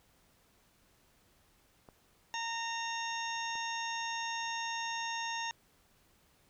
clicks, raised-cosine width 1 ms, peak -38 dBFS, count 2, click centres 1.888 / 3.555 s
harmonic tone, 920 Hz, A#5, 23 cents flat, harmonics 1 / 2 / 3 / 4 / 6 / 7, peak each -38 / -41 / -43 / -44 / -46 / -46 dBFS, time 2.34-5.51 s, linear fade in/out 0 ms
effects pink hiss -68 dBFS RMS until 6.49 s

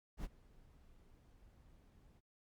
brown noise with ADSR envelope, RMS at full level -41 dBFS, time 0.17-2.21 s, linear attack 70 ms, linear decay 33 ms, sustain -23 dB, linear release 34 ms, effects Opus 48 kbps

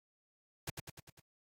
pink noise with echo, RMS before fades -39 dBFS, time 0.67-0.7 s, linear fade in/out 5 ms, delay 100 ms, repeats 5, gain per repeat -4 dB, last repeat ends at 1.2 s, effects high-pass 60 Hz 12 dB/octave + AAC 48 kbps

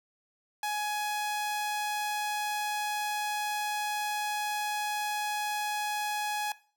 sawtooth tone, 838 Hz, G#5, 15 cents sharp, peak -26 dBFS, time 0.63-6.52 s, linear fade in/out 2 ms, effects noise-tail reverb RT60 0.4 s tail -18 dB re dry

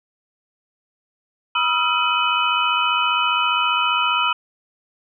sine tone cluster, 971 / 1267 / 1362 / 2524 / 2999 Hz, B5 / D#6 / F6 / D#7 / F#7, -30 / +31 / -44 / +24 / +23 cents, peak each -23 dBFS, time 1.55-4.33 s, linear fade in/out 5 ms, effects none

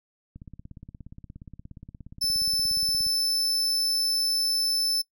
click train, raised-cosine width 5 ms, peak -30 dBFS, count 47, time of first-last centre 0.36-3.066 s, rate 17 Hz
40% pulse tone, 5274 Hz, E8, in tune, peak -22 dBFS, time 2.21-5.02 s, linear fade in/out 10 ms
effects noise-tail reverb RT60 0.1 s tail -22 dB re dry

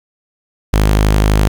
sawtooth tone, 51.91 Hz, G#1, in tune, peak -5 dBFS, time 0.73-1.48 s, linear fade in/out 5 ms, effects 7-bit

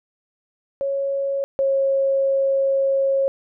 sine tone pair in turn, 552 / 544.1 Hz, C#5 / C#5, -7 / -32 cents, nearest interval unison, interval 25 cents, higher first, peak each -20 / -16 dBFS, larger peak second, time 0.81-1.44 / 1.59-3.28 s, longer second, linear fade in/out 0 ms, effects none

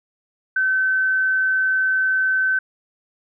sine tone, 1531 Hz, G6, 41 cents flat, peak -16 dBFS, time 0.56-2.59 s, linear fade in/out 5 ms, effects none

